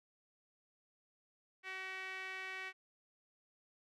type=tone with band-pass filter; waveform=sawtooth; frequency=378 Hz; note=F#4; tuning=37 cents sharp; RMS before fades=-45 dBFS; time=1.63-2.73 s; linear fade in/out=50 ms; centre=2100 Hz; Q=3.5; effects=none